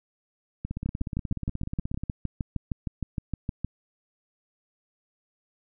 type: two click trains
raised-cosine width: 5 ms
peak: -16 / -19 dBFS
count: 19 / 24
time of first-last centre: 0.86-3.646 / 0.65-2.036 s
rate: 6.46 / 16.6 Hz
effects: none